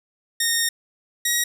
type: tone pair in turn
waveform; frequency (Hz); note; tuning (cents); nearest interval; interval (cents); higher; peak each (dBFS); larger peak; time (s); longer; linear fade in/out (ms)
10% pulse; 1847 / 1897.8; A#6 / A#6; -16 / +31; unison; 47; second; -10; neither; 0.4-0.69 / 1.25-1.44; first; 5
effects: none